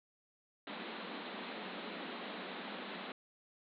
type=band-pass noise; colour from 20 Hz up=pink; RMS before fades=-45 dBFS; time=0.67-3.12 s; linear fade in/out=2 ms; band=180 to 4100 Hz; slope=96 dB/octave; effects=none